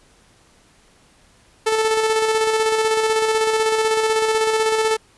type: tone with tremolo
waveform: sawtooth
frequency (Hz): 440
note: A4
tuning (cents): 0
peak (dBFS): -11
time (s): 1.66-4.97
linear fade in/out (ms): 10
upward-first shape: square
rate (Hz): 16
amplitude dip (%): 35
effects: pink hiss -54 dBFS RMS until 5.17 s + resampled to 24000 Hz